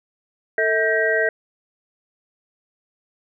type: tone cluster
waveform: sine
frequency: 446.1 / 644 / 1574 / 1901 Hz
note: A4 / E5 / G6 / A#6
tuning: +24 / -41 / +7 / +33 cents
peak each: -22 dBFS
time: 0.58-1.29 s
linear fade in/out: 2 ms
effects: none